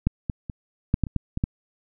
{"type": "clicks", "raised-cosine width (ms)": 5, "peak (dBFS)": [-7, -13, -19, -6, -9, -22, -10, -14, -9], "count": 9, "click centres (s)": [0.07, 0.298, 0.498, 0.941, 1.037, 1.068, 1.163, 1.374, 1.439], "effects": []}